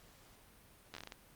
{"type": "slowing click train", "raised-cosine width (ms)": 0.2, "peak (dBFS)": -28, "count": 8, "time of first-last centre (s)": [0.94, 1.122], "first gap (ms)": 11, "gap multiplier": 1.28, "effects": ["pink hiss -62 dBFS RMS until 1.35 s", "Opus 48 kbps"]}